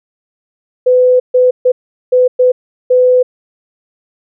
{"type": "tone bursts at uneven times", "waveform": "sine", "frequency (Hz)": 503, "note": "B4", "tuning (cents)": 32, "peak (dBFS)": -5, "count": 6, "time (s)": [[0.86, 1.2], [1.34, 1.51], [1.65, 1.72], [2.12, 2.28], [2.39, 2.52], [2.9, 3.23]], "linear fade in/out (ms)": 10, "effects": []}